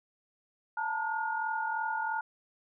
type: tone cluster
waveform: sine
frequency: 879 / 922 / 1433 Hz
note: A5 / A#5 / F6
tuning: -2 / -19 / +44 cents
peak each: -33 / -37 / -34 dBFS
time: 0.77-2.21 s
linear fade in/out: 5 ms
effects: none